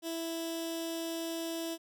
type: tone with notch filter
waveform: 15% pulse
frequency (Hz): 330.2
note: E4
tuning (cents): +3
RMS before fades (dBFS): -37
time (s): 0.02-1.78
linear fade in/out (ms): 50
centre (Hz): 1200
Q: 0.61
effects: none